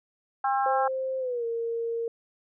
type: harmonic tone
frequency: 267.9 Hz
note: C4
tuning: 41 cents sharp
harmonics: 3 / 4 / 5 / 6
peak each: -24 / -31 / -31 / -37 dBFS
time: 0.44-0.88 s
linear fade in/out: 5 ms
type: tone with pitch glide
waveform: sine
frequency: 525 to 462.3 Hz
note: C5 to A#4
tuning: +6 to -14 cents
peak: -27 dBFS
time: 0.66-2.08 s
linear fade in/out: 2 ms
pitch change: -220 cents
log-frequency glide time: 1.19-1.45 s
effects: none